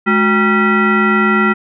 sine tone with frequency modulation, 792 Hz, G5, 18 cents sharp, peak -9 dBFS, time 0.06-1.54 s, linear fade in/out 20 ms, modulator 580 Hz, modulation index 2.1, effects none

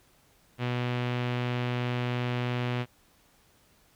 sawtooth tone with low-pass filter, 122.9 Hz, B2, 8 cents flat, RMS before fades -30 dBFS, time 0.58-2.86 s, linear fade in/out 50 ms, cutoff 2900 Hz, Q 1.9, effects pink hiss -63 dBFS RMS until 3.95 s

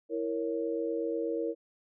sine chord, A# diminished, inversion second, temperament equal, 329.6 / 466.2 / 554.4 Hz, E4 / A#4 / C#5, 0 / 0 / 0 cents, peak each -34 / -32 / -37 dBFS, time 0.09-1.55 s, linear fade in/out 50 ms, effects none

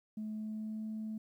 sine tone with pitch glide, 215.4 to 217.8 Hz, A3 to A3, -37 to -17 cents, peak -36 dBFS, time 0.17-1.18 s, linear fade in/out 5 ms, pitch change +20 cents, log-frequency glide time 0.33-0.86 s, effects tanh soft clip ceiling -34 dBFS + 12-bit

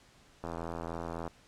click train, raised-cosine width 1 ms, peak -24 dBFS, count 71, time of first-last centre 0.44-1.277 s, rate 83.6 Hz, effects pink hiss -61 dBFS RMS until 1.47 s + low-pass 8000 Hz 12 dB/octave

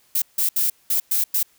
violet noise bursts at uneven times, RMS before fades -20 dBFS, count 6, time 0.15-0.22 / 0.38-0.49 / 0.56-0.7 / 0.9-1 / 1.11-1.24 / 1.34-1.43 s, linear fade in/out 5 ms, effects white hiss -59 dBFS RMS until 1.58 s

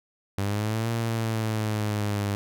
sawtooth linear two-way sweep, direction up then down, 98 to 115.9 to 100.7 Hz, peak -21 dBFS, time 0.38-2.35 s, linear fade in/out 0 ms, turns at 0.91 s, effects none

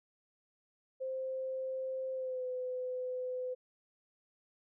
sine tone with pitch glide, 523.3 to 505.8 Hz, C5 to B4, 0 to +41 cents, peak -35 dBFS, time 1-3.55 s, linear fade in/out 20 ms, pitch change -59 cents, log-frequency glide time 2.13-2.45 s, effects none

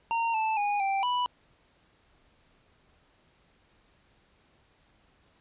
square tone with pitch steps, 920 / 879 / 821 / 783 / 986 Hz, A#5 / A5 / G#5 / G5 / B5, -23 / -2 / -20 / -2 / -3 cents, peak -26 dBFS, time 0.11-1.26 s, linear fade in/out 0 ms, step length 230 ms, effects pink hiss -65 dBFS RMS until 5.4 s + resampled to 8000 Hz

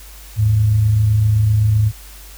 sine tone pair together, 79.8 / 107.57 Hz, D#2 / A2, +44 / -39 cents, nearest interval perfect fourth, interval 517 cents, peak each -22 / -11 dBFS, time 0.36-1.92 s, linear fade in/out 50 ms, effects added 50 Hz sine -37 dBFS peak until 2.37 s + white hiss -41 dBFS RMS until 2.37 s

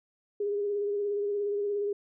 sine tone with vibrato, 408.4 Hz, G#4, 29 cents flat, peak -27 dBFS, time 0.4-1.93 s, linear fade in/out 5 ms, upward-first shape sine, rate 17 Hz, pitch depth 28 cents each way, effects none

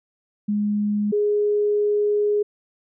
sine tone pair in turn, 207.7 / 415.4 Hz, G#3 / G#4, 0 / 0 cents, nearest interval octave, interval 1200 cents, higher second, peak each -19 / -17 dBFS, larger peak second, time 0.48-1.12 / 1.12-2.43 s, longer second, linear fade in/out 10 ms, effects none

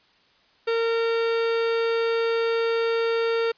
45% pulse tone, 458.7 Hz, A#4, 28 cents flat, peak -21 dBFS, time 0.67-3.52 s, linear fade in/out 10 ms, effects white hiss -60 dBFS RMS until 3.57 s + resampled to 11025 Hz

